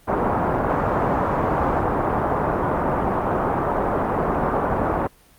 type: low-pass noise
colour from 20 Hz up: white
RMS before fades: -21 dBFS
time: 0.07-5.08 s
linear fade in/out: 20 ms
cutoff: 1100 Hz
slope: 24 dB/octave
effects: pink hiss -53 dBFS RMS until 5.38 s + Opus 32 kbps

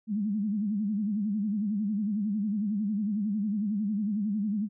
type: tone with vibrato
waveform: sine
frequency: 207.7 Hz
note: G#3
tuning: in tune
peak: -26 dBFS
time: 0.07-4.69 s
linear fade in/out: 50 ms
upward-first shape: sine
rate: 11 Hz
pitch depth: 110 cents each way
effects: none

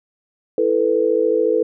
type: chord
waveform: sine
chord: E suspended fourth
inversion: none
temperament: equal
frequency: 329.6 / 440 / 493.9 Hz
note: E4 / A4 / B4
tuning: 0 / 0 / 0 cents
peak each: -22 / -17 / -18 dBFS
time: 0.58-1.63 s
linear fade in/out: 2 ms
effects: none

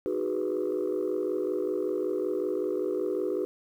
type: chord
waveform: sine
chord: G# minor seventh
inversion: second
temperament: equal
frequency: 311.1 / 370 / 415.3 / 493.9 Hz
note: D#4 / F#4 / G#4 / B4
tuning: 0 / 0 / 0 / 0 cents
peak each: -33 / -29 / -31 / -32 dBFS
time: 0.06-3.45 s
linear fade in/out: 0 ms
effects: tanh soft clip ceiling -21 dBFS + 10-bit

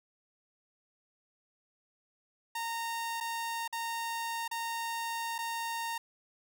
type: tone with dropouts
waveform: sawtooth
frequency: 922 Hz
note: A#5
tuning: 19 cents flat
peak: -30 dBFS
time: 2.55-5.98 s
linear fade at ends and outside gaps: 5 ms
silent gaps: 3.203-3.208 / 3.678-3.726 / 4.479-4.512 / 5.382-5.387 s
effects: none

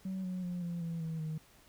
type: tone with pitch steps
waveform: sine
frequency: 189 / 183.2 / 177.57 / 172.12 / 166.83 / 161.71 / 156.74 Hz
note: F#3 / F#3 / F3 / F3 / E3 / E3 / D#3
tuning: +37 / -17 / +29 / -25 / +21 / -33 / +13 cents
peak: -33 dBFS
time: 0.05-1.38 s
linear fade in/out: 5 ms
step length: 190 ms
effects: tanh soft clip ceiling -33 dBFS + pink hiss -62 dBFS RMS until 1.68 s

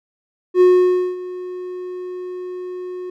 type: tone with ADSR envelope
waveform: triangle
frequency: 363.4 Hz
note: F#4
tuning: 31 cents flat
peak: -5 dBFS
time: 0.54-3.1 s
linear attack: 68 ms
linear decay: 550 ms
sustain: -19 dB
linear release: 4 ms
effects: none

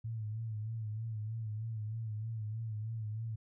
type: tone with vibrato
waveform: sine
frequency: 110 Hz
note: A2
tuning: in tune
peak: -36 dBFS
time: 0.04-3.36 s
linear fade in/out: 10 ms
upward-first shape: sine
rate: 3.2 Hz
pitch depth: 63 cents each way
effects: none

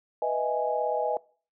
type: chord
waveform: sine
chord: E major seventh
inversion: second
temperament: equal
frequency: 493.9 / 622.3 / 659.3 / 830.6 Hz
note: B4 / D#5 / E5 / G#5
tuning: 0 / 0 / 0 / 0 cents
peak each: -30 / -29 / -33 / -29 dBFS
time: 0.22-1.17 s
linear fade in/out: 2 ms
effects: noise-tail reverb RT60 0.4 s tail -22 dB re dry

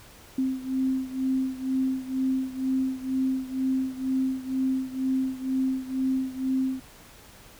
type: beating tone pair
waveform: sine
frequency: 261.6 / 263.7 Hz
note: C4 / C4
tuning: 0 / +14 cents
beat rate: 2.1 Hz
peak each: -26 / -29 dBFS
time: 0.38-6.8 s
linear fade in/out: 5 ms
effects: pink hiss -50 dBFS RMS until 7.59 s

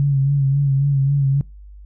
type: tone with vibrato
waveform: sine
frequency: 138.9 Hz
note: C#3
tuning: 4 cents sharp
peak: -13 dBFS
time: 0-1.41 s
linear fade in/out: 0 ms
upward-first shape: sine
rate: 3.7 Hz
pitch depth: 45 cents each way
effects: noise-tail reverb RT60 0.2 s tail -22 dB re dry + added 50 Hz sine -37 dBFS peak until 1.85 s

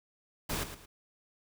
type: noise with echo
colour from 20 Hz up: pink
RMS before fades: -34 dBFS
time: 0.49-0.64 s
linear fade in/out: 10 ms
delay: 110 ms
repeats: 2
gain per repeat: -10 dB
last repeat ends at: 0.86 s
effects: none

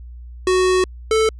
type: tone pair in turn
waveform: square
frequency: 370 / 440 Hz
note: F#4 / A4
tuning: 0 / 0 cents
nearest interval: minor third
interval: 300 cents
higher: second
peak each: -14 dBFS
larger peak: neither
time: 0.47-0.84 / 1.11-1.29 s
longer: first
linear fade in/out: 2 ms
effects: added 60 Hz sine -33 dBFS peak until 1.39 s + resampled to 22050 Hz

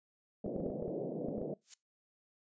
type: band-pass noise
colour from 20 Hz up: white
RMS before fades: -39 dBFS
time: 0.44-1.54 s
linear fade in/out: 5 ms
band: 140 to 600 Hz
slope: 48 dB/octave
type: clicks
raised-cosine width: 2 ms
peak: -29 dBFS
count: 10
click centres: 0.462 / 0.563 / 0.602 / 0.663 / 0.702 / 0.825 / 0.881 / 1.285 / 1.38 / 1.416 s
type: noise with exponential growth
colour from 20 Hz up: violet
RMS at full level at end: -37 dBFS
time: 1.61-1.74 s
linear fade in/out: 5 ms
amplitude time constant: 27 ms
effects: noise-tail reverb RT60 0.2 s tail -22 dB re dry + resampled to 16000 Hz

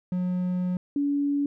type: tone pair in turn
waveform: triangle / sine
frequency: 180.9 / 285 Hz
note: F#3 / C#4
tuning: -39 / +48 cents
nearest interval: minor sixth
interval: 787 cents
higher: second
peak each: -22 dBFS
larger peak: neither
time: 0.12-0.77 / 0.96-1.46 s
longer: first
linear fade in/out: 2 ms
effects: none

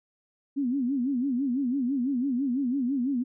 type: tone with vibrato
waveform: sine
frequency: 260.4 Hz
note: C4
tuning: 8 cents flat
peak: -24 dBFS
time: 0.56-3.24 s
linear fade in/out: 20 ms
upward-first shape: sine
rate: 6 Hz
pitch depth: 160 cents each way
effects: none

